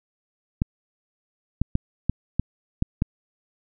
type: clicks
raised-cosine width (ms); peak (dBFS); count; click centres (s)
5; -8; 7; 0.619 / 1.616 / 1.754 / 2.096 / 2.396 / 2.824 / 3.021
effects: none